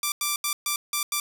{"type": "tone bursts at uneven times", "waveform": "5% pulse", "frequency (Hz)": 1174.7, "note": "D6", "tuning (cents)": 0, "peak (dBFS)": -12, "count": 6, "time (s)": [[0.03, 0.12], [0.21, 0.36], [0.44, 0.53], [0.66, 0.76], [0.93, 1.03], [1.12, 1.2]], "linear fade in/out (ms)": 2, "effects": []}